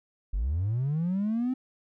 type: linear sweep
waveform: triangle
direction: up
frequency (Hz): 41.34 to 261.6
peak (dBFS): -22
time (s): 0.33-1.54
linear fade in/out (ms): 10
effects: tanh soft clip ceiling -21 dBFS